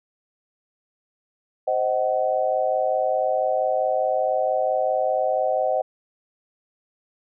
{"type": "chord", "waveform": "sine", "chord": "C diminished", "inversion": "none", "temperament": "just", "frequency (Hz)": [523.3, 627.9, 753.5], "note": ["C5", "Eb5", "Gb5"], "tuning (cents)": [0, 16, 31], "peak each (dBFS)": [-24, -23, -24], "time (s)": [1.67, 5.82], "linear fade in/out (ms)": 10, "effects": []}